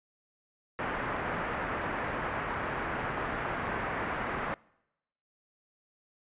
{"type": "low-pass noise", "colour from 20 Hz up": "white", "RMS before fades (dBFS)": -34, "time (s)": [0.79, 4.54], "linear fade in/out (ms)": 0, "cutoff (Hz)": 1800, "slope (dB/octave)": 24, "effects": ["noise-tail reverb RT60 0.9 s tail -25 dB re dry", "resampled to 8000 Hz"]}